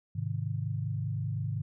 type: chord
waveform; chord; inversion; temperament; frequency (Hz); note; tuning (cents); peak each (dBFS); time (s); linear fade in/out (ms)
sine; Ab major; none; equal with one note detuned; 105.58 / 130.81 / 155.56; Ab2 / C3 / Eb3; +29 / 0 / 0; -33 / -35 / -36; 0.15-1.62; 10
effects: none